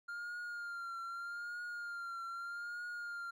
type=tone with vibrato; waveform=triangle; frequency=1400 Hz; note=F6; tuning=4 cents sharp; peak=-39 dBFS; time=0.08-3.31 s; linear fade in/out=10 ms; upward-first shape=triangle; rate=0.81 Hz; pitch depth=50 cents each way; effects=none